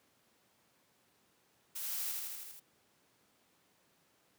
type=noise with echo; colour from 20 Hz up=blue; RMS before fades=-41 dBFS; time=1.75-2.12 s; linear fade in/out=10 ms; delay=80 ms; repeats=6; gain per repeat=-2 dB; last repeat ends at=2.6 s; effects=pink hiss -71 dBFS RMS until 4.38 s + high-pass 150 Hz 12 dB/octave